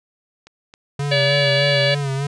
click train, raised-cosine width 0.2 ms, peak -25 dBFS, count 5, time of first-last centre 0.47-1.545 s, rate 3.72 Hz
square tone with vibrato, 139.2 Hz, C#3, 8 cents sharp, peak -21 dBFS, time 0.99-2.27 s, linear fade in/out 5 ms, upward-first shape sine, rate 3.3 Hz, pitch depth 60 cents each way
harmonic tone, 572 Hz, D5, 46 cents flat, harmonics 1 / 3 / 4 / 5 / 6 / 7 / 8, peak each -18 / -23 / -24 / -25 / -26 / -26 / -27 dBFS, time 1.11-1.95 s, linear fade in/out 10 ms
effects resampled to 22050 Hz

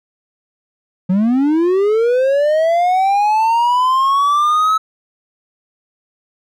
triangle linear sweep, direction up, 177 to 1300 Hz, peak -9 dBFS, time 1.09-4.78 s, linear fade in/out 10 ms, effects none

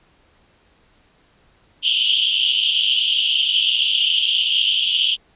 white band-pass noise, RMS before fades -18 dBFS, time 1.82-5.17 s, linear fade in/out 50 ms, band 2900 to 3300 Hz, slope 96 dB/octave, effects pink hiss -57 dBFS RMS until 5.35 s + resampled to 8000 Hz

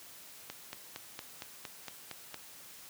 click train, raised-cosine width 0.2 ms, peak -23 dBFS, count 9, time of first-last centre 0.5-2.343 s, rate 4.34 Hz, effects white hiss -52 dBFS RMS until 2.89 s + high-pass 80 Hz 12 dB/octave

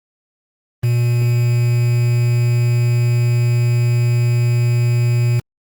triangle tone with quantisation, 120 Hz, B2, 49 cents flat, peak -10 dBFS, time 0.83-5.4 s, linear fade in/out 10 ms, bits 5, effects Opus 24 kbps

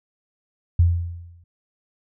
sine tone with exponential decay, 85.8 Hz, F2, 30 cents flat, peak -10 dBFS, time 0.79-1.44 s, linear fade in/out 5 ms, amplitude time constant 140 ms, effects none

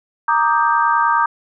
sine chord, Eb major seventh, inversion second, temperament equal with one note detuned, 932.3 / 1174.7 / 1244.5 / 1578 Hz, Bb5 / D6 / Eb6 / G6, 0 / 0 / 0 / +11 cents, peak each -16 / -18 / -20 / -20 dBFS, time 0.28-1.26 s, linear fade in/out 5 ms, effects none

